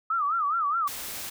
sine tone with vibrato, 1249 Hz, D#6, 6 cents sharp, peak -23 dBFS, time 0.1-0.88 s, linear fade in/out 5 ms, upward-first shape sine, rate 4.8 Hz, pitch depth 170 cents each way
white noise, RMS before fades -36 dBFS, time 0.87-1.3 s, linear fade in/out 10 ms
effects none

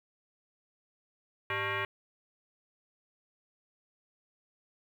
sine tone with frequency modulation, 392 Hz, G4, in tune, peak -30 dBFS, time 1.5-1.85 s, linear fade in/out 2 ms, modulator 497 Hz, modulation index 4.5, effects 10-bit

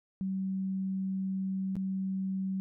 sine tone with dropouts, 190.9 Hz, G3, 46 cents flat, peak -30 dBFS, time 0.21-2.6 s, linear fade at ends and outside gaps 0 ms, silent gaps 1.755-1.766 s, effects none

